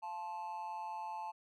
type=tone with amplitude modulation; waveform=triangle; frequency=875 Hz; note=A5; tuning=10 cents flat; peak=-34 dBFS; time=0.02-1.32 s; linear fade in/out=20 ms; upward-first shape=sine; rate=181 Hz; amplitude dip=80%; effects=tanh soft clip ceiling -30 dBFS